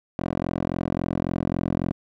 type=tone with band-pass filter sweep; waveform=10% pulse; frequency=43.65 Hz; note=F1; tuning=in tune; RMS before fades=-26 dBFS; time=0.19-1.93 s; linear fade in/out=0 ms; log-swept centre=420 to 280 Hz; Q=0.84; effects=none